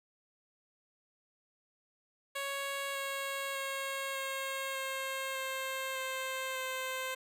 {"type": "tone with pitch steps", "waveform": "10% pulse", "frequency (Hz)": [554.4, 549.3, 544.2, 539.2, 534.3, 529.4, 524.5, 519.7], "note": ["C#5", "C#5", "C#5", "C#5", "C5", "C5", "C5", "C5"], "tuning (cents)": [0, -16, -32, -48, 36, 20, 4, -12], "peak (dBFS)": -27, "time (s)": [2.35, 7.15], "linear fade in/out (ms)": 10, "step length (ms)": 600, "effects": []}